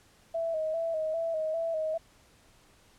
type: tone with vibrato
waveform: sine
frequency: 645 Hz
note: E5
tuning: 38 cents flat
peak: -28 dBFS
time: 0.34-1.98 s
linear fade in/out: 10 ms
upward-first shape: square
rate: 2.5 Hz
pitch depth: 45 cents each way
effects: pink hiss -61 dBFS RMS until 2.98 s + low-pass 11000 Hz 12 dB/octave